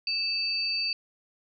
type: tone pair together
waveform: sine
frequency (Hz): 2633 / 4593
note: E7 / D8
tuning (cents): -3 / -39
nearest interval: minor seventh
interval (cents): 964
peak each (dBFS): -32 / -27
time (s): 0.07-0.93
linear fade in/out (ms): 2
effects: none